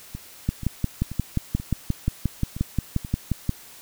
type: two click trains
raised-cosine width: 5 ms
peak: -20 / -9 dBFS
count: 7 / 18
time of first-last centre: 0.15-3.049 / 0.49-3.494 s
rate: 2.07 / 5.66 Hz
effects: white hiss -46 dBFS RMS until 3.81 s